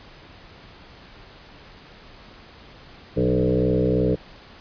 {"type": "tone with frequency modulation", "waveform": "sine", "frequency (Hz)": 301.7, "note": "D4", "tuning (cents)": 47, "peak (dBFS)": -17, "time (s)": [3.16, 4.16], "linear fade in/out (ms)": 20, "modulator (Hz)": 63, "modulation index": 3.5, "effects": ["pink hiss -46 dBFS RMS until 4.6 s", "resampled to 11025 Hz"]}